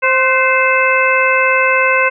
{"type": "harmonic tone with a mistuned harmonic", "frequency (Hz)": 523.3, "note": "C5", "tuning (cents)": 0, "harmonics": [1, 2, 3, 4, 5], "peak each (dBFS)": [-16, -16, -16, -16, -16], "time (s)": [0.02, 2.1], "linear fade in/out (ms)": 20, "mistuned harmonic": 3, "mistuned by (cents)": -52, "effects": []}